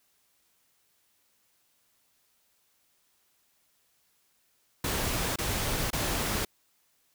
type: noise bursts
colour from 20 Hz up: pink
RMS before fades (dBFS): -30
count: 3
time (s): 4.84-6.45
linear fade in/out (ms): 5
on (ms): 520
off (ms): 25
effects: white hiss -70 dBFS RMS until 7.14 s